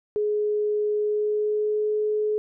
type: tone with pitch glide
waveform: sine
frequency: 420 to 424.9 Hz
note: G#4 to G#4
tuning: +19 to +40 cents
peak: -21 dBFS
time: 0.16-2.38 s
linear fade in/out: 0 ms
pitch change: +21 cents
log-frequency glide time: 0.96-1.93 s
effects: none